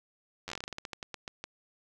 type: slowing click train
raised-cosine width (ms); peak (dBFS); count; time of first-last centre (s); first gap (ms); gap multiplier
0.2; -21; 18; 0.48-1.44; 10; 1.19
effects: none